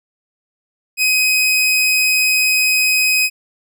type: tone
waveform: sawtooth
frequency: 2519 Hz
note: D#7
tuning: 21 cents sharp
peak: -9 dBFS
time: 0.97-3.3 s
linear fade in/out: 50 ms
effects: none